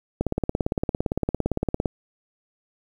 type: click train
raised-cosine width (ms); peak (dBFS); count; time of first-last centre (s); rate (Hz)
2; -9; 30; 0.21-1.858; 17.6
effects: 8-bit